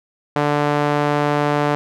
sawtooth tone with band-pass filter, 146.83 Hz, D3, in tune, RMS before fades -18 dBFS, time 0.36-1.75 s, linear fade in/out 0 ms, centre 810 Hz, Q 0.76, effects none

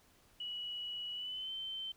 sine tone with pitch glide, 2931 to 3093 Hz, F#7 to G7, -17 to -24 cents, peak -39 dBFS, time 0.4-1.92 s, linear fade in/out 5 ms, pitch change +93 cents, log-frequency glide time 1.13-1.52 s, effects pink hiss -67 dBFS RMS until 1.96 s

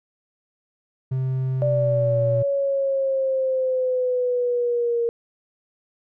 triangle tone with pitch glide, 130.7 to 120.55 Hz, C3 to B2, -1 to -41 cents, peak -19 dBFS, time 1.11-2.43 s, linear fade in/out 10 ms, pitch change -140 cents, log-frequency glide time 1.68-2.18 s
sine linear sweep, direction down, 590 to 466.2 Hz, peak -19 dBFS, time 1.62-5.09 s, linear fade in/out 0 ms
effects none

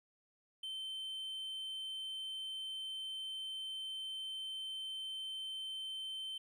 triangle tone, 3093 Hz, G7, 24 cents flat, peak -39 dBFS, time 0.63-6.38 s, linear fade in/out 5 ms, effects none

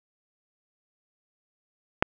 click, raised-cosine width 0.5 ms, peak -3 dBFS, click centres 2.025 s, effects none

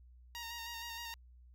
10% pulse tone with vibrato, 932.3 Hz, A#5, in tune, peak -34 dBFS, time 0.35-1.14 s, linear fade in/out 0 ms, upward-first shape square, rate 6.4 Hz, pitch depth 23 cents each way, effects added 61 Hz sine -56 dBFS peak until 1.54 s

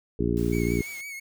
harmonic tone, 58.4 Hz, A#1, 4 cents sharp, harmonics 1 / 2 / 3 / 4 / 5 / 6 / 7, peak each -30 / -30 / -30 / -30 / -30 / -30 / -30 dBFS, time 0.19-0.82 s, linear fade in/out 5 ms
white noise, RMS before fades -47 dBFS, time 0.37-1.01 s, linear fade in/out 0 ms
45% pulse tone with vibrato, 2217 Hz, C#7, in tune, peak -35 dBFS, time 0.52-1.2 s, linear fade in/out 10 ms, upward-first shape triangle, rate 5.9 Hz, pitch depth 57 cents each way
effects none

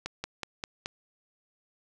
slowing click train, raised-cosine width 0.2 ms, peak -16 dBFS, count 5, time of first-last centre 0.06-0.859 s, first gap 180 ms, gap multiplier 1.07, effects none

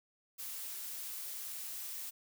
blue noise, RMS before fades -43 dBFS, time 0.38-2.11 s, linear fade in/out 20 ms, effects none

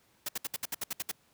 white noise bursts, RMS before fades -34 dBFS, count 10, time 0.26-1.115 s, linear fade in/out 5 ms, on 27 ms, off 65 ms, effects pink hiss -67 dBFS RMS until 1.33 s + high-pass 80 Hz 12 dB/octave

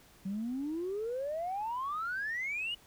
sine exponential sweep, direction up, 186.5 to 2960 Hz, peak -32 dBFS, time 0.25-2.75 s, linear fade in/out 10 ms, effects tanh soft clip ceiling -29 dBFS + pink hiss -60 dBFS RMS until 2.86 s

